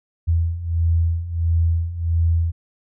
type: beating tone pair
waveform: sine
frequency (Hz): 82.41 / 83.91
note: E2 / E2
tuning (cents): 0 / +31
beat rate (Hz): 1.5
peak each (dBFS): -22 / -18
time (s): 0.27-2.52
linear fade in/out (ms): 20
effects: none